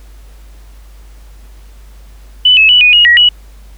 sine tone with pitch steps, 2992 / 2592 / 2958 / 2475 / 2881 / 1912 / 2931 Hz, F#7 / E7 / F#7 / D#7 / F#7 / A#6 / F#7, +19 / -30 / -1 / -10 / -47 / +43 / -17 cents, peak -3 dBFS, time 2.45-3.29 s, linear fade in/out 5 ms, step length 120 ms, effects added 50 Hz sine -33 dBFS peak until 3.77 s + pink hiss -47 dBFS RMS until 3.77 s

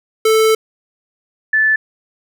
square / sine tone pair in turn, 440 / 1747.3 Hz, A4 / A6, 0 / -13 cents, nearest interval 2 octaves, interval 2387 cents, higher second, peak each -10 dBFS, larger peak neither, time 0.25-0.55 / 1.53-1.76 s, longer first, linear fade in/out 5 ms, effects none

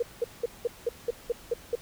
sine tone bursts, 474.5 Hz, A#4, 31 cents sharp, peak -23 dBFS, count 9, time 0-1.754 s, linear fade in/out 5 ms, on 26 ms, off 190 ms, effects pink hiss -50 dBFS RMS until 1.81 s

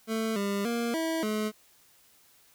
25% pulse tone with pitch steps, 222.3 / 200.4 / 234.8 / 324.8 / 214.2 Hz, A3 / G3 / A#3 / E4 / A3, +18 / +38 / +13 / -26 / -46 cents, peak -24 dBFS, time 0.07-1.52 s, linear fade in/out 50 ms, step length 290 ms, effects white hiss -61 dBFS RMS until 2.54 s

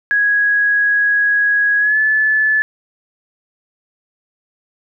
sine tone with pitch glide, 1661.2 to 1732.7 Hz, G#6 to A6, 0 to -27 cents, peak -11 dBFS, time 0.11-2.62 s, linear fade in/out 0 ms, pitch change +73 cents, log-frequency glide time 1.79-1.98 s, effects none

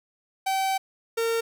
45% pulse tone pair in turn, 770 / 457.8 Hz, G5 / A#4, -31 / -31 cents, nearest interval major sixth, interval 900 cents, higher first, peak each -23 dBFS, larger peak neither, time 0.46-0.78 / 1.17-1.41 s, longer first, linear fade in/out 10 ms, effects none

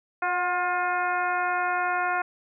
harmonic tone with a mistuned harmonic, 355.3 Hz, F4, 30 cents sharp, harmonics 1 / 2 / 3 / 4 / 5 / 6 / 7, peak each -37 / -27 / -30 / -28 / -35 / -38 / -38 dBFS, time 0.22-2.22 s, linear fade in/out 5 ms, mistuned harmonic 2, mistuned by +31 cents, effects none

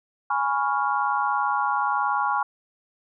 sine chord, C# dominant seventh, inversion second, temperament equal, 830.6 / 987.8 / 1108.7 / 1396.9 Hz, G#5 / B5 / C#6 / E#6, 0 / 0 / 0 / 0 cents, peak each -25 / -28 / -26 / -28 dBFS, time 0.3-2.43 s, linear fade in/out 5 ms, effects none

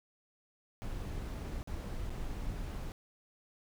brown noise with dropouts, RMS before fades -39 dBFS, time 0.82-2.92 s, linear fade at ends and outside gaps 0 ms, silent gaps 1.63-1.674 / 2.096-2.104 s, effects none

